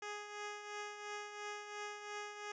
10% pulse tone with tremolo, 415.3 Hz, G#4, in tune, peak -33 dBFS, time 0.02-2.52 s, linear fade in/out 5 ms, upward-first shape triangle, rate 2.9 Hz, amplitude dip 60%, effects resampled to 16000 Hz

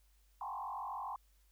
sine tone with frequency modulation, 927 Hz, A#5, 10 cents flat, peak -39 dBFS, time 0.41-1.16 s, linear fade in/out 2 ms, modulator 46.9 Hz, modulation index 3.6, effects added 50 Hz sine -66 dBFS peak until 1.51 s + white hiss -75 dBFS RMS until 1.51 s

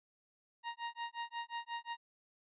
sawtooth tone with tremolo, 937 Hz, A#5, 9 cents sharp, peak -33 dBFS, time 0.63-1.97 s, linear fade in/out 50 ms, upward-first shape sine, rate 5.6 Hz, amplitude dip 100%, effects resampled to 8000 Hz

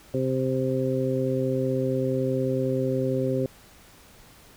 harmonic tone, 130.81 Hz, C3, in tune, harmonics 1 / 2 / 3 / 4, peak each -28 / -28 / -28 / -28 dBFS, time 0.14-3.46 s, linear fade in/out 2 ms, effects pink hiss -52 dBFS RMS until 4.56 s

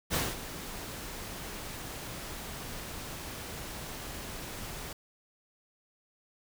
pink noise with ADSR envelope, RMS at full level -28 dBFS, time 0.1-4.93 s, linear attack 43 ms, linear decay 210 ms, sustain -13 dB, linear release 4 ms, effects none

